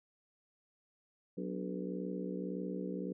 harmonic tone with a mistuned harmonic, 61.74 Hz, B1, in tune, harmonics 3 / 4 / 5 / 6 / 7 / 8, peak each -40 / -47 / -43 / -46 / -45 / -46 dBFS, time 1.37-3.13 s, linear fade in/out 10 ms, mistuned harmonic 5, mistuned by -92 cents, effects none

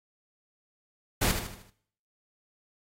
pink noise with echo, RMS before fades -25 dBFS, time 1.21-1.32 s, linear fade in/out 10 ms, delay 77 ms, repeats 5, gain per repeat -7 dB, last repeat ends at 1.705 s, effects noise-tail reverb RT60 0.6 s tail -17 dB re dry + AAC 48 kbps

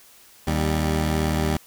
15% pulse tone pair together, 77.64 / 196 Hz, D#2 / G3, -3 / 0 cents, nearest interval octave + major third, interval 1603 cents, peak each -15 / -21 dBFS, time 0.47-1.57 s, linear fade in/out 5 ms, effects white hiss -51 dBFS RMS until 1.66 s

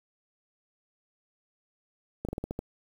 slowing click train, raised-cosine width 2 ms, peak -19 dBFS, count 7, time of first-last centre 2.25-2.591 s, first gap 37 ms, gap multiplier 1.17, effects 8-bit

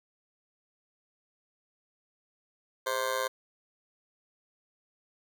20% pulse tone with amplitude modulation, 523.3 Hz, C5, in tune, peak -20 dBFS, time 2.86-3.28 s, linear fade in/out 10 ms, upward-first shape sine, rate 118 Hz, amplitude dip 85%, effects none

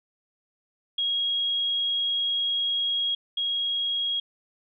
sine tone pair in turn, 3290 / 3290 Hz, G#7 / G#7, -17 / -17 cents, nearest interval unison, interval 0 cents, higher neither, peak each -23 / -24 dBFS, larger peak first, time 0.98-3.15 / 3.37-4.2 s, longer first, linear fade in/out 5 ms, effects none

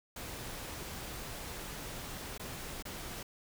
pink noise with dropouts, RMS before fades -43 dBFS, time 0.16-3.23 s, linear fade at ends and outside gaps 5 ms, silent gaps 2.379-2.395 / 2.825-2.852 s, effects none

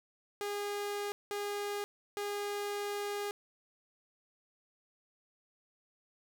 sawtooth tone bursts at uneven times, 408.8 Hz, G#4, 27 cents flat, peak -31 dBFS, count 3, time 0.41-1.12 / 1.31-1.84 / 2.17-3.31 s, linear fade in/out 0 ms, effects none

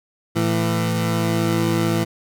20% pulse tone pair together, 111.4 / 167.44 Hz, A2 / E3, +22 / +27 cents, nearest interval perfect fifth, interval 705 cents, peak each -16 dBFS, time 0.35-2.05 s, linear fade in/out 20 ms, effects none

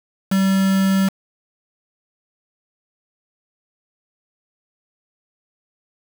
triangle tone with quantisation, 192.8 Hz, G3, 28 cents flat, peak -12 dBFS, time 0.31-1.09 s, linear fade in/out 10 ms, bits 4, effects none

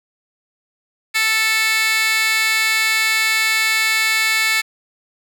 15% pulse tone with high-pass filter, 440 Hz, A4, in tune, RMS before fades -17 dBFS, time 1.14-4.62 s, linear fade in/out 20 ms, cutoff 2400 Hz, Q 4, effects none

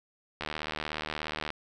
click train, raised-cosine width 0.3 ms, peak -17 dBFS, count 85, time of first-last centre 0.41-1.504 s, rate 76.8 Hz, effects none

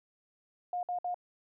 sine tone bursts, 714 Hz, F5, 38 cents sharp, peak -31 dBFS, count 3, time 0.73-1.144 s, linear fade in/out 2 ms, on 100 ms, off 57 ms, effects none

